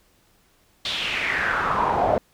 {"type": "noise with band-pass filter sweep", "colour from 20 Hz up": "brown", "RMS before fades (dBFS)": -23, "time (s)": [0.85, 2.18], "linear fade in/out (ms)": 2, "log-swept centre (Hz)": [3800, 620], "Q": 4.3, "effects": ["pink hiss -61 dBFS RMS until 2.33 s"]}